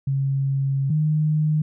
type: tone pair in turn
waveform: sine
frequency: 136.7 / 153.44 Hz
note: C#3 / D#3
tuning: -24 / -24 cents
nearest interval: major second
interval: 200 cents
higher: second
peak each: -19 / -17 dBFS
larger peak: second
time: 0.07-0.9 / 0.9-1.62 s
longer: first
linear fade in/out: 5 ms
effects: none